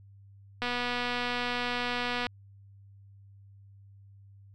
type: click train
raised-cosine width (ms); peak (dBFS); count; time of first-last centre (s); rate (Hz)
0.3; -16; 403; 0.62-2.268; 244
effects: added 99 Hz sine -51 dBFS peak until 4.54 s